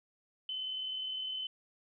sine tone with amplitude modulation, 3044 Hz, F#7, 48 cents sharp, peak -34 dBFS, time 0.49-1.47 s, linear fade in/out 2 ms, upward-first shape sine, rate 39.7 Hz, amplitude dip 30%, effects none

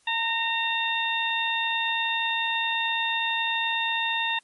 harmonic tone with a mistuned harmonic, 912 Hz, A#5, 38 cents flat, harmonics 1 / 2 / 3 / 4, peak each -29 / -29 / -29 / -29 dBFS, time 0.07-4.39 s, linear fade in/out 5 ms, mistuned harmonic 2, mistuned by +16 cents, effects white hiss -63 dBFS RMS until 4.43 s + MP3 48 kbps

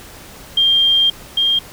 sine tone pair in turn, 3194 / 3209 Hz, G7 / G7, +32 / +40 cents, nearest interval unison, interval 8 cents, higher second, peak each -10 / -12 dBFS, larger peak first, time 0.57-1.1 / 1.37-1.59 s, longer first, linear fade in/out 5 ms, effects pink hiss -38 dBFS RMS until 1.72 s

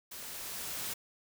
white noise with level ramp, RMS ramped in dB -45 to -37 dBFS, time 0.11-0.94 s, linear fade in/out 10 ms, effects none

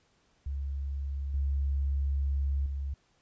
sine tone with level steps, 69.3 Hz, C#2, in tune, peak -31 / -26 / -31 dBFS, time 0.46-2.94 s, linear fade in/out 5 ms, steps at 1.34 / 2.66 s, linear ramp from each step 2 ms, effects pink hiss -69 dBFS RMS until 3.21 s + resampled to 16000 Hz

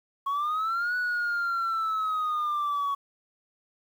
sine linear two-way sweep, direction up then down, 1095 to 1480 to 1116 Hz, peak -23 dBFS, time 0.26-2.95 s, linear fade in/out 10 ms, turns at 0.96 s, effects tanh soft clip ceiling -24 dBFS + 9-bit

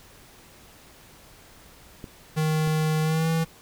clicks, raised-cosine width 3 ms, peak -24 dBFS, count 2, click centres 2.042 / 2.674 s
square tone with pitch glide, 156.1 to 162.92 Hz, D#3 to E3, +6 to -20 cents, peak -22 dBFS, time 2.36-3.45 s, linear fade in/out 20 ms, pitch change +74 cents, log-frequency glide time 3.02-3.29 s
effects pink hiss -51 dBFS RMS until 3.61 s

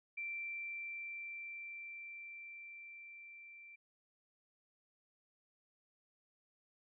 sine tone with level ramp, 2349 Hz, D7, in tune, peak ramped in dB -39 to -53 dBFS, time 0.17-3.76 s, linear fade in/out 10 ms, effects none

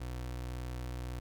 30% pulse tone, 61.74 Hz, B1, in tune, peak -35 dBFS, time 0-1.2 s, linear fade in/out 10 ms, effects none

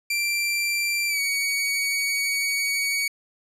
sawtooth tone with pitch glide, 2356 to 2247 Hz, D7 to C#7, +5 to +23 cents, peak -19 dBFS, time 0.1-3.08 s, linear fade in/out 5 ms, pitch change -82 cents, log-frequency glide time 1.08-1.2 s, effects resampled to 32000 Hz

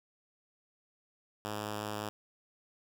5% pulse tone, 105.3 Hz, G#2, 24 cents sharp, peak -25 dBFS, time 1.45-2.09 s, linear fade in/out 0 ms, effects none

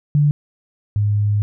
sine tone pair in turn, 146.83 / 103.61 Hz, D3 / G#2, 0 / -4 cents, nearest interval tritone, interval 604 cents, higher first, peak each -11 / -14 dBFS, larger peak first, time 0.15-0.31 / 0.96-1.42 s, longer second, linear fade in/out 0 ms, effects none

